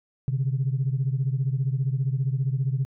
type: beating tone pair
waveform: sine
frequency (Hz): 129.1 / 144.1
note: C3 / D3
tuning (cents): -23 / -33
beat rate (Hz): 15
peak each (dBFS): -23 / -26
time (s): 0.28-2.85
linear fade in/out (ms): 0
effects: tanh soft clip ceiling -16 dBFS